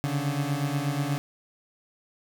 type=beating tone pair; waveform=30% pulse; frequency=138.59 / 146.89 Hz; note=C#3 / D3; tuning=0 / +1 cents; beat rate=8.3 Hz; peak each=-26 dBFS; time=0.04-1.18 s; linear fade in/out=0 ms; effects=none